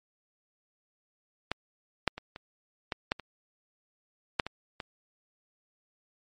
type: clicks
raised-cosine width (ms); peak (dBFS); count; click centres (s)
0.3; -13 / -7 / -23 / -25 / -15 / -10 / -25 / -7 / -19 / -20; 10; 1.516 / 2.077 / 2.18 / 2.361 / 2.922 / 3.119 / 3.197 / 4.398 / 4.466 / 4.802
effects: MP3 48 kbps

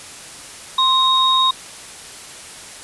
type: tone pair together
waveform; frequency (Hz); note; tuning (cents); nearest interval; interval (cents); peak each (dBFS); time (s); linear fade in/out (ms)
sine; 1046.5 / 3753; C6 / A#7; 0 / +11; octave + minor seventh; 2211; -15; 0.78-1.51; 5
effects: white hiss -36 dBFS RMS until 2.83 s + resampled to 24000 Hz

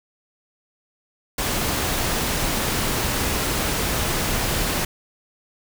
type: noise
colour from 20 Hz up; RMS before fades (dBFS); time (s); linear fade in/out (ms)
pink; -23; 1.38-4.85; 5
effects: none

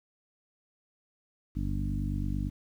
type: harmonic tone with a mistuned harmonic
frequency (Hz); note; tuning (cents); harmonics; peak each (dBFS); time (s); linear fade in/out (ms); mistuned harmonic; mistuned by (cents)
49; G1; 0; 1 / 2 / 3 / 4 / 5 / 6; -32 / -35 / -37 / -38 / -39 / -40; 1.55-2.5; 20; 1; +43
effects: 10-bit

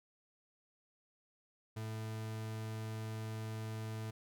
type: tone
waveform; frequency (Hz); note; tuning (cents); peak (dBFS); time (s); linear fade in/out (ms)
40% pulse; 110; A2; 0; -39; 1.76-4.11; 10
effects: none

